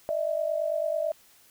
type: tone pair together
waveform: sine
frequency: 602.9 / 652 Hz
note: D5 / E5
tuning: +45 / -19 cents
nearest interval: minor second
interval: 136 cents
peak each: -28 dBFS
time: 0.09-1.12 s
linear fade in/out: 0 ms
effects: white hiss -58 dBFS RMS until 1.5 s